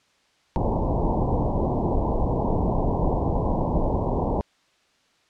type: low-pass noise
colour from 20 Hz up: pink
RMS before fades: -23 dBFS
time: 0.56-4.41 s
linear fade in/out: 0 ms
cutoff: 1000 Hz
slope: 96 dB/octave
effects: white hiss -63 dBFS RMS until 5.29 s + low-pass 5000 Hz 12 dB/octave